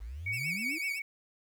sine exponential sweep, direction up, 49 to 341 Hz, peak -38 dBFS, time 0-0.79 s, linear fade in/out 20 ms
sine tone with tremolo, 2243 Hz, C#7, 20 cents sharp, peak -30 dBFS, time 0.26-1.02 s, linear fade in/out 5 ms, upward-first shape triangle, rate 5.3 Hz, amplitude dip 55%
sawtooth tone with vibrato, 2472 Hz, D#7, 12 cents flat, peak -35 dBFS, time 0.32-1 s, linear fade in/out 20 ms, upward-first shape sine, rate 7.9 Hz, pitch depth 150 cents each way
effects 10-bit

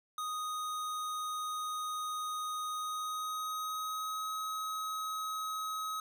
square tone with pitch glide, 1244.5 to 1272.1 Hz, D#6 to D#6, 0 to +38 cents, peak -36 dBFS, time 0.18-6 s, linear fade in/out 2 ms, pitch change +38 cents, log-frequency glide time 2.68-4.32 s, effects none

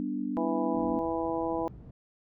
sine chord, G major, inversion none, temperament equal, 196 / 246.9 / 293.7 Hz, G3 / B3 / D4, 0 / 0 / 0 cents, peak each -37 / -33 / -33 dBFS, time 0-0.99 s, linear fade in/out 0 ms
harmonic tone, 164.8 Hz, E3, in tune, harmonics 2 / 3 / 4 / 5 / 6, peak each -32 / -34 / -35 / -36 / -37 dBFS, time 0.37-1.68 s, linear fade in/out 0 ms
white low-pass noise, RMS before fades -47 dBFS, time 0.74-1.91 s, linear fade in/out 5 ms, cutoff 160 Hz, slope 12 dB/octave
effects none

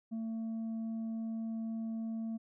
sine tone with tanh clipping, 224.7 Hz, A3, 37 cents sharp, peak -36 dBFS, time 0.11-2.38 s, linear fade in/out 20 ms, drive 3 dB, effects none

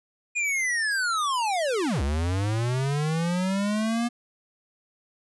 square linear two-way sweep, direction down then up, 2458 to 66.6 to 240.5 Hz, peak -24 dBFS, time 0.35-4.09 s, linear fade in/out 20 ms, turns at 2.02 s, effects resampled to 24000 Hz

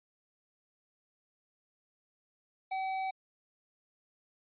sine tone with hard clipping, 763 Hz, G5, 47 cents flat, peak -34 dBFS, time 2.71-3.11 s, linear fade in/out 10 ms, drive 16 dB, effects resampled to 8000 Hz

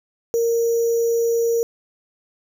sine tone with sample-and-hold, 464.4 Hz, A#4, 7 cents flat, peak -16 dBFS, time 0.34-1.63 s, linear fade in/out 0 ms, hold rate 6300 Hz, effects none

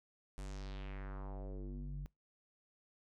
square tone with low-pass filter sweep, 48.62 Hz, G1, 13 cents flat, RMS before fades -44 dBFS, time 0.38-2.06 s, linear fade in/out 0 ms, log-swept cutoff 9700 to 120 Hz, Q 2.4, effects noise-tail reverb RT60 0.2 s tail -25 dB re dry

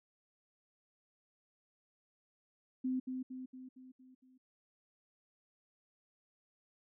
sine tone with echo, 257.2 Hz, C4, 30 cents flat, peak -32 dBFS, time 2.84-3 s, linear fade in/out 10 ms, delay 230 ms, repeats 6, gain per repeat -5 dB, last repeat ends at 4.38 s, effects none

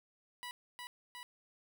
15% pulse tone with echo, 980 Hz, B5, 14 cents flat, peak -36 dBFS, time 0.43-0.51 s, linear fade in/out 0 ms, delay 360 ms, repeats 2, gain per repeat -2 dB, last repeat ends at 1.23 s, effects none

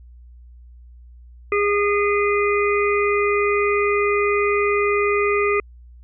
harmonic tone, 409.2 Hz, G#4, 26 cents flat, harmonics 1 / 3 / 5 / 6, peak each -18 / -23 / -25 / -26 dBFS, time 1.52-5.6 s, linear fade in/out 2 ms, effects added 60 Hz sine -41 dBFS peak until 6.03 s

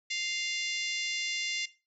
harmonic tone with a mistuned harmonic, 698.5 Hz, F5, in tune, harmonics 3 / 4 / 5 / 6 / 7 / 8 / 9 / 10, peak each -35 / -37 / -39 / -41 / -42 / -43 / -44 / -45 dBFS, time 0.1-1.66 s, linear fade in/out 10 ms, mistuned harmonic 10, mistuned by +63 cents, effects noise-tail reverb RT60 0.3 s tail -17 dB re dry

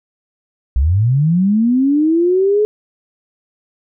sine linear sweep, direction up, 58.27 to 428.4 Hz, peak -10 dBFS, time 0.76-2.65 s, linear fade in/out 0 ms, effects none

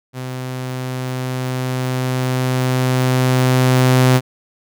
sawtooth tone with level ramp, 128.2 Hz, C3, 35 cents flat, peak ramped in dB -21 to -5 dBFS, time 0.13-4.21 s, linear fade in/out 50 ms, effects none

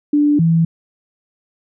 sine tone pair in turn, 293.6 / 164.78 Hz, D4 / E3, 0 / 0 cents, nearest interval minor seventh, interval 1000 cents, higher first, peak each -10 dBFS, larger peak neither, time 0.13-0.39 / 0.39-0.65 s, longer neither, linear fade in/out 5 ms, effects none

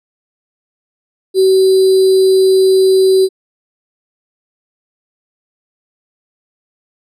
sine tone with sample-and-hold, 380 Hz, F#4, 46 cents sharp, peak -6 dBFS, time 1.34-3.29 s, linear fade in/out 50 ms, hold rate 4410 Hz, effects low-pass 12000 Hz 12 dB/octave

